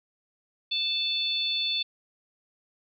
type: harmonic tone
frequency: 880 Hz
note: A5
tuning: in tune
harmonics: 3 / 4 / 5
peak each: -34 / -27 / -31 dBFS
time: 0.71-1.83 s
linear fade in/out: 10 ms
effects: none